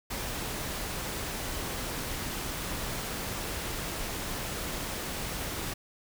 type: noise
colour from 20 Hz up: pink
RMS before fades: -35 dBFS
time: 0.1-5.74 s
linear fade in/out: 10 ms
effects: none